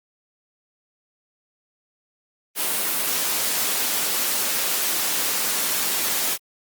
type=noise; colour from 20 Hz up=white; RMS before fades=-23 dBFS; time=2.55-6.38 s; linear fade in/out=50 ms; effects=high-pass 200 Hz 12 dB/octave + Opus 32 kbps